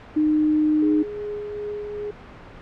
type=tone; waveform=sine; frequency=305.9 Hz; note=D#4; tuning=29 cents flat; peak=-16 dBFS; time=0.16-1.03 s; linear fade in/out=10 ms
type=tone with tremolo; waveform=sine; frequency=416.1 Hz; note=G#4; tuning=3 cents sharp; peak=-26 dBFS; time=0.82-2.11 s; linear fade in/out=5 ms; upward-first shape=triangle; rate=2.6 Hz; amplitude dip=35%
effects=pink hiss -42 dBFS RMS until 2.61 s + low-pass 2000 Hz 12 dB/octave

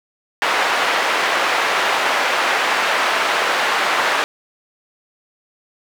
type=band-pass noise; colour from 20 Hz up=white; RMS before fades=-18 dBFS; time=0.42-4.24 s; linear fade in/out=0 ms; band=550 to 1900 Hz; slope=12 dB/octave; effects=none

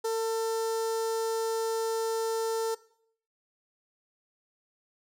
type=tone with notch filter; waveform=sawtooth; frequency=450 Hz; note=A4; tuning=39 cents sharp; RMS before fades=-29 dBFS; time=0.04-2.75 s; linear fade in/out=10 ms; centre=2400 Hz; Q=0.55; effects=noise-tail reverb RT60 0.6 s tail -19 dB re dry + low-pass 12000 Hz 12 dB/octave

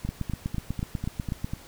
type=two click trains; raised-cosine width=5 ms; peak=-18 / -16 dBFS; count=7 / 12; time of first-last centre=0.05-1.535 / 0.09-1.445 s; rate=4.04 / 8.12 Hz; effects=pink hiss -49 dBFS RMS until 1.67 s

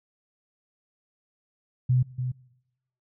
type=tone with echo; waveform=sine; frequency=126.5 Hz; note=B2; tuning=42 cents sharp; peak=-18 dBFS; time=1.89-2.03 s; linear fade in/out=10 ms; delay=290 ms; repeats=1; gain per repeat=-8 dB; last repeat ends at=2.32 s; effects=noise-tail reverb RT60 0.9 s tail -22 dB re dry

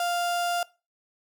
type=tone; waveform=35% pulse; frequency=698.5 Hz; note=F5; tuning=in tune; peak=-23 dBFS; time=0-0.63 s; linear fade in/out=2 ms; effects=noise-tail reverb RT60 0.3 s tail -21 dB re dry

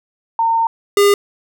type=tone pair in turn; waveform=sine / square; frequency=912 / 405 Hz; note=A#5 / G#4; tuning=-38 / -43 cents; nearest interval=octave + major second; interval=1405 cents; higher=first; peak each=-12 / -9 dBFS; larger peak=second; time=0.39-0.67 / 0.97-1.14 s; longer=first; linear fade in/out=2 ms; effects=none

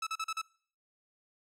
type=tone bursts; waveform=sawtooth; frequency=1305 Hz; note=E6; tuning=18 cents flat; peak=-29 dBFS; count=5; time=0.02-0.416 s; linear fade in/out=5 ms; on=48 ms; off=39 ms; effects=noise-tail reverb RT60 0.5 s tail -22 dB re dry + low-pass 9000 Hz 12 dB/octave

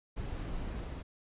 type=noise with level steps; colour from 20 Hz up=brown; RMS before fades=-38 / -40 dBFS; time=0.16-1.03 s; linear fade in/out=20 ms; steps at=0.84 s; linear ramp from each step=2 ms; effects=resampled to 8000 Hz

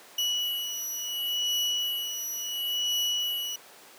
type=beating tone pair; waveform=35% pulse; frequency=2937 / 2937.71 Hz; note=F#7 / F#7; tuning=-13 / -13 cents; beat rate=0.71 Hz; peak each=-29 dBFS; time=0.18-3.56 s; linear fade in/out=5 ms; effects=pink hiss -50 dBFS RMS until 3.98 s + high-pass 400 Hz 12 dB/octave

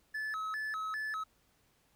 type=tone with vibrato; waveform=triangle; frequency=1493 Hz; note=F#6; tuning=15 cents sharp; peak=-33 dBFS; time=0.14-1.24 s; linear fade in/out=10 ms; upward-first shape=square; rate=2.5 Hz; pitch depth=260 cents each way; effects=pink hiss -71 dBFS RMS until 1.95 s

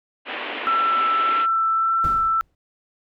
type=band-pass noise; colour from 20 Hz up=white; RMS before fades=-30 dBFS; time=0.25-1.47 s; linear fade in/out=50 ms; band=240 to 3100 Hz; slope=48 dB/octave
type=tone with vibrato; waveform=sine; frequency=1334 Hz; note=E6; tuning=20 cents sharp; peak=-17 dBFS; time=0.67-2.41 s; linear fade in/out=0 ms; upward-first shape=sine; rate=1.7 Hz; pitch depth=9 cents each way
type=noise with exponential decay; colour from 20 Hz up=brown; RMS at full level=-26 dBFS; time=2.04-2.55 s; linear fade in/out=1 ms; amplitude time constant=110 ms
effects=none

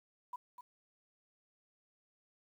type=tone with echo; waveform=sine; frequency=987.8 Hz; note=B5; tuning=in tune; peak=-39 dBFS; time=0.33-0.36 s; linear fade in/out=5 ms; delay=250 ms; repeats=1; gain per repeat=-9 dB; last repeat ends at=0.61 s; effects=11-bit

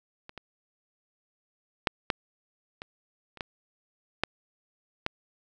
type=clicks; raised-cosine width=0.3 ms; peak=-27 / -24 / -6 / -8 / -22 / -30 / -16 / -8 / -11 dBFS; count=9; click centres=0.294 / 0.377 / 1.872 / 2.102 / 2.819 / 3.373 / 3.408 / 4.236 / 5.064 s; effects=none

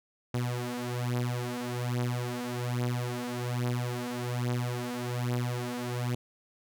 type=beating tone pair; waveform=sawtooth; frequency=121.9 / 123.1 Hz; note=B2 / B2; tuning=-22 / -5 cents; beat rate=1.2 Hz; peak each=-29 dBFS; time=0.34-6.15 s; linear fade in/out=5 ms; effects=none

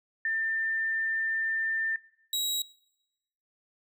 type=tone pair in turn; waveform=sine / sawtooth; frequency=1793 / 3847 Hz; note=A6 / B7; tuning=+32 / -46 cents; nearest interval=octave + minor second; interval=1322 cents; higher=second; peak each=-26 / -24 dBFS; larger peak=second; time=0.25-1.96 / 2.33-2.62 s; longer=first; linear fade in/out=2 ms; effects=noise-tail reverb RT60 0.9 s tail -23 dB re dry

